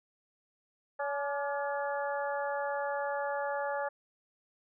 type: harmonic tone with a mistuned harmonic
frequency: 283.5 Hz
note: C#4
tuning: 39 cents sharp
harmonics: 2 / 3 / 4 / 5 / 6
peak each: -34 / -36 / -42 / -42 / -41 dBFS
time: 0.99-3.89 s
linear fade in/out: 10 ms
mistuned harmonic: 4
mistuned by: +58 cents
effects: none